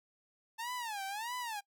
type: tone with vibrato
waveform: sawtooth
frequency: 880 Hz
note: A5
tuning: in tune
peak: -34 dBFS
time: 0.58-1.61 s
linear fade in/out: 20 ms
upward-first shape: sine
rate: 1.6 Hz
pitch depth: 220 cents each way
effects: noise-tail reverb RT60 0.1 s tail -22 dB re dry